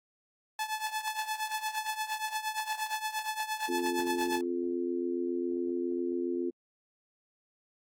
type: tone with tremolo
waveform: sawtooth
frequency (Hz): 866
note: A5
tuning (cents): -28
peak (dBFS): -25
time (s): 0.59-4.41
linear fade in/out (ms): 2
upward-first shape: triangle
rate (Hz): 8.6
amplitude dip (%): 85
type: harmonic tone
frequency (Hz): 87.31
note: F2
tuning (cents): 0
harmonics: 3 / 4 / 5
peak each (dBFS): -35 / -31 / -41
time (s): 3.68-6.51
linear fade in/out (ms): 20
effects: AAC 48 kbps